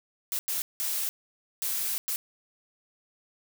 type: noise bursts at uneven times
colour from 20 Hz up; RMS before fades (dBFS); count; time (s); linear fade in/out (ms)
blue; -30; 5; 0.32-0.39 / 0.48-0.62 / 0.8-1.09 / 1.62-1.98 / 2.08-2.16; 0
effects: none